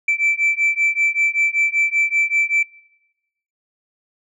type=beating tone pair; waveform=sine; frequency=2326 / 2331.2 Hz; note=D7 / D7; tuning=-17 / -13 cents; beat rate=5.2 Hz; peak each=-17 dBFS; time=0.08-2.63 s; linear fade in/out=5 ms; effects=noise-tail reverb RT60 1.0 s tail -24 dB re dry + tanh soft clip ceiling -11 dBFS